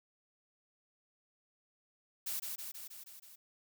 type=noise with echo; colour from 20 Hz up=blue; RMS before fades=-38 dBFS; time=2.26-2.4 s; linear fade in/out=10 ms; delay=160 ms; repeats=6; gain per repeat=-3 dB; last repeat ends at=3.36 s; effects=none